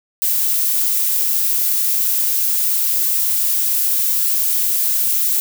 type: noise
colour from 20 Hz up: violet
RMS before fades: -17 dBFS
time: 0.22-5.4 s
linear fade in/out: 0 ms
effects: none